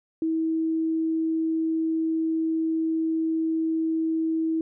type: tone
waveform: sine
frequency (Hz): 322.5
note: E4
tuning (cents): -38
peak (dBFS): -22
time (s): 0.22-4.61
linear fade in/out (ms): 2
effects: none